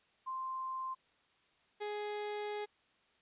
sine / 30% pulse tone pair in turn, 1046 / 417 Hz, C6 / G#4, -1 / +7 cents, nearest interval octave + major third, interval 1592 cents, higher first, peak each -37 / -35 dBFS, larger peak second, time 0.26-0.95 / 1.8-2.66 s, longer second, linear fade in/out 20 ms, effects white hiss -71 dBFS RMS until 3.21 s + resampled to 8000 Hz

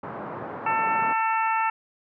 white band-pass noise, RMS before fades -35 dBFS, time 0.03-1.13 s, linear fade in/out 5 ms, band 110 to 1200 Hz, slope 24 dB/octave
harmonic tone, 446.3 Hz, A4, 25 cents sharp, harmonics 2 / 3 / 4 / 5 / 6, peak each -23 / -27 / -32 / -35 / -33 dBFS, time 0.66-1.7 s, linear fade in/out 5 ms
effects none

